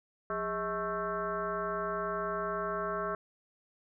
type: tone with frequency modulation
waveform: sine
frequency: 869 Hz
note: A5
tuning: 22 cents flat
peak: -31 dBFS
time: 0.3-3.15 s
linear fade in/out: 2 ms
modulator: 230 Hz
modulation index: 2.6
effects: none